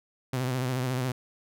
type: tone with vibrato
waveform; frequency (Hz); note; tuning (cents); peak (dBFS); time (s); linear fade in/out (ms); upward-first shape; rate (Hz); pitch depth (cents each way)
sawtooth; 127.7; C3; -42; -23; 0.33-1.12; 5; sine; 14; 60
effects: none